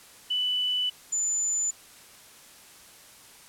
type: tone pair in turn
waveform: sine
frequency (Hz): 2984 / 7024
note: F#7 / A8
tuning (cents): +14 / -4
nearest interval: octave + minor third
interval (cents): 1482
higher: second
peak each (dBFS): -24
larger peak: neither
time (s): 0.3-0.9 / 1.12-1.71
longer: first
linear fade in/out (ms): 10
effects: white hiss -51 dBFS RMS until 3.48 s + low-pass 12000 Hz 12 dB/octave